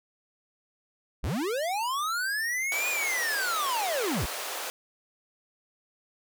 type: linear two-way sweep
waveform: square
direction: up then down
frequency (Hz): 34.65 to 2482 to 34.65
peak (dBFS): -28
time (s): 1.23-4.26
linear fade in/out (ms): 10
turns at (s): 2.89
type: high-pass noise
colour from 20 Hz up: pink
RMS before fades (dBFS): -35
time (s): 2.72-4.7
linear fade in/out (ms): 0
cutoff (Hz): 460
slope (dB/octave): 24
effects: none